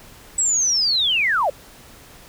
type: linear sweep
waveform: sine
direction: down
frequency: 7902 to 505 Hz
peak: -16 dBFS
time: 0.38-1.5 s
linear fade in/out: 5 ms
effects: pink hiss -45 dBFS RMS until 2.28 s